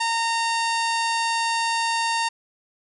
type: harmonic tone with a mistuned harmonic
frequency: 919 Hz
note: A#5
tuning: 25 cents flat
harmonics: 1 / 2 / 3 / 4 / 5 / 6 / 7 / 8 / 10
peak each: -23 / -29 / -30 / -34 / -31 / -37 / -39 / -37 / -37 dBFS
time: 0-2.29 s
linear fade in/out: 10 ms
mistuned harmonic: 8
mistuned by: +30 cents
effects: none